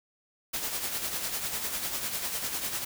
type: noise with tremolo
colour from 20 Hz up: white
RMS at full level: -31 dBFS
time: 0.53-2.85 s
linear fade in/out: 10 ms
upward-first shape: sine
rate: 10 Hz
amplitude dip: 50%
effects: none